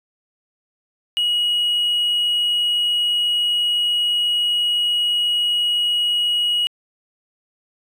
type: tone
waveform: triangle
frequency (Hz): 2903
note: F#7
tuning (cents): -34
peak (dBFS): -14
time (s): 1.17-6.67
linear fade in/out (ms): 0
effects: tanh soft clip ceiling -11 dBFS